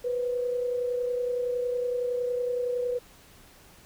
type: tone pair together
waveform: sine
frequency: 490.2 / 521 Hz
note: B4 / C5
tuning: -13 / -7 cents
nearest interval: minor second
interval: 106 cents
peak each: -26 / -37 dBFS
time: 0.04-2.99 s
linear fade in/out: 10 ms
effects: pink hiss -54 dBFS RMS until 3.85 s